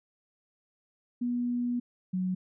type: tone pair in turn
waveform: sine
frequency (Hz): 243 / 184.59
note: B3 / F#3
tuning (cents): -28 / -4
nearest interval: perfect fourth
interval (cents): 476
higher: first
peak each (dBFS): -27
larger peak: neither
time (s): 1.21-1.8 / 2.13-2.35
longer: first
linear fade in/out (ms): 10
effects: none